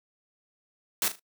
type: noise with echo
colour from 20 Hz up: white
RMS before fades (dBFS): -26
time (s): 1.02-1.08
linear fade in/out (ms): 0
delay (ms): 38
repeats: 3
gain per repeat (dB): -11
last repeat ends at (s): 1.194
effects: noise-tail reverb RT60 0.1 s tail -24 dB re dry + high-pass 150 Hz 12 dB/octave